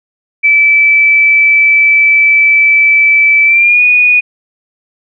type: tone with pitch glide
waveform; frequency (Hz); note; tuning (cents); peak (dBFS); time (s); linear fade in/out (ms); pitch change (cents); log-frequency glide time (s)
sine; 2313 to 2465; D7 to D#7; -27 to -17; -4; 0.43-4.21; 20; +110; 3.45-3.82
effects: none